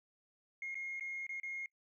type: tone with dropouts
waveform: sine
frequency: 2145 Hz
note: C7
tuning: 42 cents sharp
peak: -38 dBFS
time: 0.62-1.66 s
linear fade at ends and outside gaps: 2 ms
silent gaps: 0.745-0.753 / 0.997-1.008 / 1.267-1.292 / 1.4-1.432 s
effects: noise-tail reverb RT60 0.1 s tail -25 dB re dry + tanh soft clip ceiling -35 dBFS